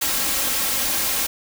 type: noise with comb filter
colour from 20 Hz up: white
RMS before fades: -22 dBFS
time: 0.01-1.27 s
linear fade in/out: 10 ms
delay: 3.7 ms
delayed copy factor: +0.55
effects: none

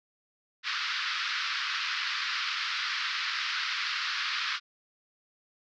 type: band-pass noise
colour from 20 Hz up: pink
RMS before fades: -32 dBFS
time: 0.63-4.6 s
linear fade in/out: 50 ms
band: 1200 to 5100 Hz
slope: 48 dB/octave
effects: none

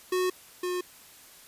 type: tone pair in turn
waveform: square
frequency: 366.9 / 360.2 Hz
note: F#4 / F#4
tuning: -15 / -46 cents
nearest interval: unison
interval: 31 cents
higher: first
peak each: -25 / -29 dBFS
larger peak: first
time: 0.12-0.3 / 0.63-0.81 s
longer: neither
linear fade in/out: 5 ms
effects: white hiss -52 dBFS RMS until 1.47 s + resampled to 32000 Hz

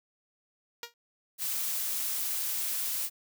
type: tone with exponential decay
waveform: 5% pulse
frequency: 471.9 Hz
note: A#4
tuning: 21 cents sharp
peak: -22 dBFS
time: 0.83-0.94 s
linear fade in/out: 1 ms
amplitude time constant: 22 ms
type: noise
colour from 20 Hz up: blue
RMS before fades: -32 dBFS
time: 1.38-3.1 s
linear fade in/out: 50 ms
effects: none

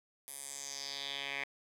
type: tone with band-pass filter sweep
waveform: 10% pulse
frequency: 139.5 Hz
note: C#3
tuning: 11 cents sharp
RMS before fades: -42 dBFS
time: 0.28-1.44 s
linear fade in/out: 0 ms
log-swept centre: 11000 to 2200 Hz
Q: 3.2
effects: 11-bit

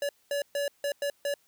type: tone bursts at uneven times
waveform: square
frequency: 570 Hz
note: C#5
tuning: 48 cents sharp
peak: -28 dBFS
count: 6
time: 0.02-0.09 / 0.31-0.42 / 0.55-0.68 / 0.84-0.92 / 1.02-1.1 / 1.25-1.34 s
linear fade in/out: 2 ms
effects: white hiss -67 dBFS RMS until 1.47 s

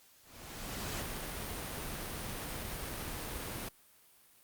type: noise with ADSR envelope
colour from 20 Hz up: pink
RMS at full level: -38 dBFS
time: 0.22-3.69 s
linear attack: 780 ms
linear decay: 81 ms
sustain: -2 dB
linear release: 8 ms
effects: white hiss -63 dBFS RMS until 4.43 s + Opus 48 kbps

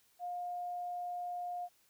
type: tone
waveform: sine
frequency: 710 Hz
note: F5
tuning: 28 cents sharp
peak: -37 dBFS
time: 0.19-1.69 s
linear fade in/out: 50 ms
effects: white hiss -70 dBFS RMS until 1.89 s

